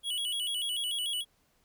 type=tone with vibrato; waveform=square; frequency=3136 Hz; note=G7; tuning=in tune; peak=-31 dBFS; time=0.03-1.25 s; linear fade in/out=50 ms; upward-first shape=square; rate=6.8 Hz; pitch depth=99 cents each way; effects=pink hiss -70 dBFS RMS until 1.64 s